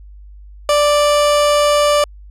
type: tone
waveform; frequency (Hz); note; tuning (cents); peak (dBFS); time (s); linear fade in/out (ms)
30% pulse; 587.3; D5; 0; -8; 0.69-2.04; 2
effects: added 50 Hz sine -35 dBFS peak until 2.3 s + low-pass 11000 Hz 12 dB/octave

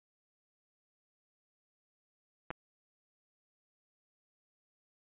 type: clicks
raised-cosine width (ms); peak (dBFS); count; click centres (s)
0.5; -22 / -27; 2; 2.505 / 2.511
effects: resampled to 8000 Hz

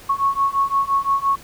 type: beating tone pair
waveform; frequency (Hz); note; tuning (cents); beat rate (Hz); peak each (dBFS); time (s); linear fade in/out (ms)
sine; 1100 / 1105.8; C#6 / C#6; -14 / -5; 5.8; -20 / -19; 0.09-1.36; 10
effects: pink hiss -43 dBFS RMS until 1.43 s

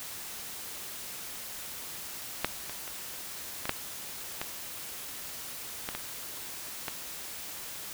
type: clicks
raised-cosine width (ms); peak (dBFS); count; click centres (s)
0.3; -9 / -22 / -24 / -17 / -10 / -16 / -16 / -18 / -16; 9; 2.446 / 2.696 / 2.878 / 3.655 / 3.694 / 4.415 / 5.889 / 5.95 / 6.882
effects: white hiss -41 dBFS RMS until 7.93 s

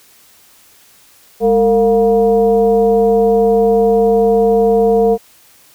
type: tone with frequency modulation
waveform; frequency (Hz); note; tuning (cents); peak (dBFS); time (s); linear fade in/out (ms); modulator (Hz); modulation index
sine; 455.6; A#4; -40; -8; 1.4-5.18; 50; 251; 0.73
effects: white hiss -47 dBFS RMS until 5.74 s

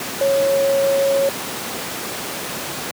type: tone in noise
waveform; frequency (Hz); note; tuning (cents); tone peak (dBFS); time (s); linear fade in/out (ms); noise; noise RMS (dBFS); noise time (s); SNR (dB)
sine; 550; C#5; -14; -14; 0.21-1.29; 2; pink; -26; 0-2.91; +9
effects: high-pass 200 Hz 12 dB/octave

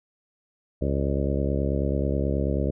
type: harmonic tone with a mistuned harmonic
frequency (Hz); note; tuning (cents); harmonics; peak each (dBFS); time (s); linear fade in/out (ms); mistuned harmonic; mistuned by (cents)
69.3; C#2; 0; 1 / 2 / 3 / 4 / 5 / 6 / 7 / 8 / 9; -26 / -29 / -31 / -32 / -33 / -34 / -34 / -35 / -36; 0.81-2.71; 10; 9; -41
effects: none

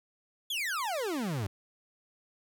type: exponential sweep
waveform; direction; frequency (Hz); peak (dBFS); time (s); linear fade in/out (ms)
40% pulse; down; 3505 to 91; -30; 0.5-1.47; 5
effects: none

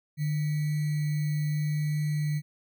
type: tone with sample-and-hold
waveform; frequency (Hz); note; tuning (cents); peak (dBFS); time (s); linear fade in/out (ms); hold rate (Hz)
sine; 150.4; D3; +42; -25; 0.17-2.42; 50; 2100
effects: none

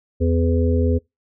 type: harmonic tone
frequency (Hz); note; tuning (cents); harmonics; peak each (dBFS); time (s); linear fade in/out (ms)
83.7; E2; +27; 1 / 3 / 5 / 6; -17 / -22 / -24 / -25; 0.2-0.99; 20
effects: noise-tail reverb RT60 0.2 s tail -25 dB re dry

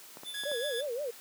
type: clicks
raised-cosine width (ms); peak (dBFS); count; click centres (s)
1; -31; 4; 0.171 / 0.234 / 0.436 / 0.516
type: tone with tremolo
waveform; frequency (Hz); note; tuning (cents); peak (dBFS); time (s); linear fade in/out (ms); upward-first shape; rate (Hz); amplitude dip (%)
square; 3513; A7; -3; -36; 0.24-0.85; 50; triangle; 7.8; 60
type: tone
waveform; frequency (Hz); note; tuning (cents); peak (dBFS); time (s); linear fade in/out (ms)
sawtooth; 1670; G#6; +9; -35; 0.34-0.81; 5
type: tone with vibrato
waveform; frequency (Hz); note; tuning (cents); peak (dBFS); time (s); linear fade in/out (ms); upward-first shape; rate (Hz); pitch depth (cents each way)
sine; 526; C5; +9; -32; 0.45-1.11; 10; sine; 5.7; 230
effects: white hiss -51 dBFS RMS until 1.2 s + high-pass 200 Hz 12 dB/octave

